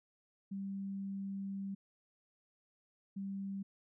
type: tone bursts at uneven times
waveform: sine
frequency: 196 Hz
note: G3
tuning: in tune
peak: -38 dBFS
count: 2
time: 0.51-1.75 / 3.16-3.63 s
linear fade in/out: 10 ms
effects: none